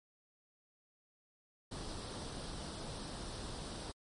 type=noise with comb filter; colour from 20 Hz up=pink; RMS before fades=-44 dBFS; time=1.71-3.92 s; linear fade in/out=10 ms; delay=0.22 ms; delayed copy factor=+0.55; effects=low-pass 9000 Hz 12 dB/octave + MP3 48 kbps